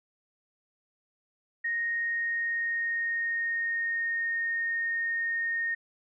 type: tone with pitch glide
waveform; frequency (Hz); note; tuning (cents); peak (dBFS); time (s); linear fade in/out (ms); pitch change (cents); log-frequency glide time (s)
sine; 1863 to 1845.9; A#6 to A#6; -2 to -18; -27; 1.64-5.75; 10; -16; 1.85-4.37
effects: none